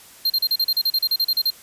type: tone bursts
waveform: square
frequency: 4186 Hz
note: C8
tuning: in tune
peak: -17 dBFS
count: 15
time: 0.25-1.504 s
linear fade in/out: 5 ms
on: 50 ms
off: 36 ms
effects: white hiss -46 dBFS RMS until 1.62 s + resampled to 32000 Hz